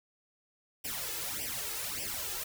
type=noise with flanger; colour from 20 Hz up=white; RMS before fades=-37 dBFS; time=0.84-2.44 s; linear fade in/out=10 ms; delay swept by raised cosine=0.37 to 2.37 ms; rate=1.7 Hz; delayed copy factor=+0.9; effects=none